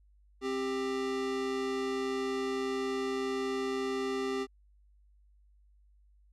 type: tone pair together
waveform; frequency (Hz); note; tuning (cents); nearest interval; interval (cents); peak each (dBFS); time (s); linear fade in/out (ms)
square; 263.7 / 395.1; C4 / G4; +14 / +14; perfect fifth; 700; -37 / -33; 0.41-4.47; 50
effects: added 50 Hz sine -60 dBFS peak until 6.32 s + low-pass 6000 Hz 12 dB/octave